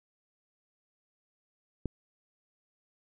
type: click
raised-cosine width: 3 ms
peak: -19 dBFS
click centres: 1.857 s
effects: none